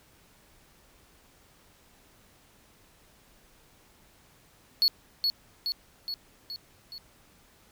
triangle tone with echo, 4379 Hz, C#8, 22 cents flat, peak -18 dBFS, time 4.82-4.88 s, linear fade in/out 0 ms, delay 420 ms, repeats 5, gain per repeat -4 dB, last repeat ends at 6.98 s, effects pink hiss -60 dBFS RMS until 7.71 s

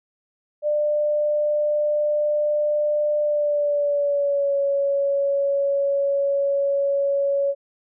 sine tone with pitch glide, 596 to 559.3 Hz, D5 to C#5, +25 to +15 cents, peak -18 dBFS, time 0.62-7.55 s, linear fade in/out 50 ms, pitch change -110 cents, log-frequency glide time 3.2-4.56 s, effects none

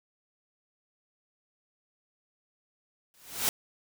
white noise with exponential growth, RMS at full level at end -24 dBFS, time 3.14-3.49 s, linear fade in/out 0 ms, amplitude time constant 74 ms, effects none

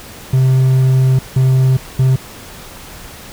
triangle tone bursts at uneven times, 130.7 Hz, C3, 1 cent flat, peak -6 dBFS, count 3, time 0.33-1.19 / 1.36-1.77 / 1.99-2.16 s, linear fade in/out 5 ms, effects pink hiss -34 dBFS RMS until 3.32 s

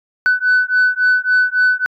sine beating tone pair, 1497 / 1500.6 Hz, F#6 / F#6, +20 / +24 cents, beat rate 3.6 Hz, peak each -13 dBFS, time 0.26-1.86 s, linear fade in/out 0 ms, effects tanh soft clip ceiling -7 dBFS

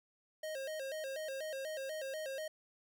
square tone with vibrato, 579 Hz, D5, 25 cents flat, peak -40 dBFS, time 0.43-2.48 s, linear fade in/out 5 ms, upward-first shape square, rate 4.1 Hz, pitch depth 130 cents each way, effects none

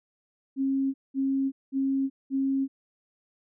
sine tone bursts, 270.2 Hz, C#4, 44 cents flat, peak -23 dBFS, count 4, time 0.56-2.68 s, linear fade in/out 50 ms, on 380 ms, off 200 ms, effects none

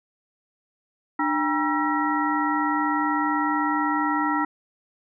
sine tone cluster, 299.3 / 799 / 955 / 1340 / 1908 Hz, D4 / G5 / A#5 / E6 / A#6, +33 / +33 / +42 / +28 / +40 cents, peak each -25 / -30 / -26 / -27 / -30 dBFS, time 1.19-4.45 s, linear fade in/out 5 ms, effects none

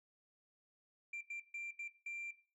sine tone bursts at uneven times, 2365 Hz, D7, 12 cents sharp, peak -39 dBFS, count 5, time 1.13-1.21 / 1.3-1.4 / 1.54-1.71 / 1.79-1.88 / 2.06-2.31 s, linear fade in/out 5 ms, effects noise-tail reverb RT60 0.4 s tail -18 dB re dry + tanh soft clip ceiling -40 dBFS

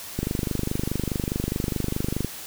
click train, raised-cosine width 3 ms, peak -12 dBFS, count 52, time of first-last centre 0.19-2.246 s, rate 24.8 Hz, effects white hiss -38 dBFS RMS until 2.46 s

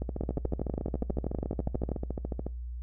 two click trains, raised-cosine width 2 ms, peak -17 / -20 dBFS, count 22 / 35, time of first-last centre 0.21-1.917 / 0.02-2.466 s, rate 12.3 / 13.9 Hz, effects noise-tail reverb RT60 0.3 s tail -23 dB re dry + added 60 Hz sine -35 dBFS peak until 2.82 s

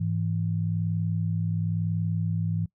sine tone pair together, 103.82 / 164.81 Hz, G#2 / E3, 0 / 0 cents, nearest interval minor sixth, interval 800 cents, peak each -27 dBFS, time 0-2.66 s, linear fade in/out 10 ms, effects noise-tail reverb RT60 0.1 s tail -22 dB re dry

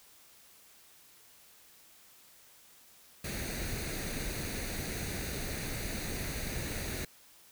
pink noise with comb filter, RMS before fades -37 dBFS, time 3.24-7.05 s, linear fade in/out 5 ms, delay 0.47 ms, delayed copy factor +0.6, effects white hiss -59 dBFS RMS until 7.51 s

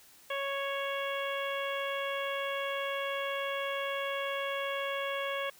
harmonic tone, 554 Hz, C#5, 1 cent flat, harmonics 1 / 2 / 3 / 4 / 5 / 6, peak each -35 / -38 / -40 / -41 / -42 / -43 dBFS, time 0.3-5.5 s, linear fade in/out 5 ms, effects white hiss -58 dBFS RMS until 5.59 s

